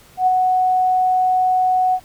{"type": "tone with ADSR envelope", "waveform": "sine", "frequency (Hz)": 740, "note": "F#5", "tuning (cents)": 0, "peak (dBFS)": -10, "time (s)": [0.17, 2], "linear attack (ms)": 99, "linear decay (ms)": 21, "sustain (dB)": -3, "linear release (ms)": 63, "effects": ["pink hiss -48 dBFS RMS until 2.04 s"]}